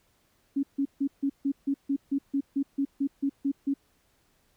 sine tone bursts, 277.2 Hz, C#4, in tune, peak -23 dBFS, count 15, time 0.56-3.74 s, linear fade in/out 10 ms, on 72 ms, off 150 ms, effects pink hiss -68 dBFS RMS until 4.56 s

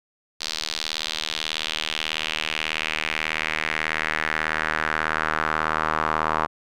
sawtooth tone with band-pass filter sweep, 78.3 Hz, D#2, 11 cents sharp, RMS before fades -26 dBFS, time 0.4-6.47 s, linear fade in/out 20 ms, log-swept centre 4500 to 1100 Hz, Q 2.6, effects none

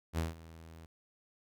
sawtooth tone with ADSR envelope, 81.6 Hz, E2, 17 cents flat, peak -26 dBFS, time 0.13-0.86 s, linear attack 51 ms, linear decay 160 ms, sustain -20 dB, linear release 4 ms, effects none

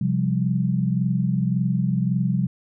sine chord, C suspended fourth, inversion none, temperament just, 130.81 / 174.42 / 196.22 Hz, C3 / F3 / G3, 0 / -2 / +2 cents, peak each -23 / -23 / -24 dBFS, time 0.01-2.47 s, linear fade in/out 5 ms, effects none

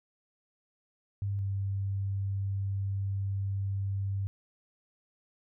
sine tone pair in turn, 99.9 / 98.24 Hz, G2 / G2, +33 / +4 cents, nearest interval unison, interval 29 cents, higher first, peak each -29 / -29 dBFS, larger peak neither, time 1.22-1.39 / 1.39-4.27 s, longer second, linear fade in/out 0 ms, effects none

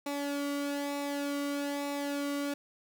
sawtooth tone with flanger, 284.9 Hz, C#4, 48 cents sharp, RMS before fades -34 dBFS, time 0.06-2.54 s, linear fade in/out 5 ms, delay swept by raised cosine 0.63 to 1.2 ms, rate 1.1 Hz, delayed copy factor -0.55, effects 11-bit

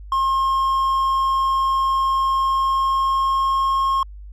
triangle tone with pitch glide, 1071 to 1078.4 Hz, C6 to C#6, +40 to -48 cents, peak -14 dBFS, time 0.12-4.03 s, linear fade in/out 2 ms, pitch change +12 cents, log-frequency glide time 2.38-3.88 s, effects added 50 Hz sine -34 dBFS peak until 4.32 s + MP3 96 kbps

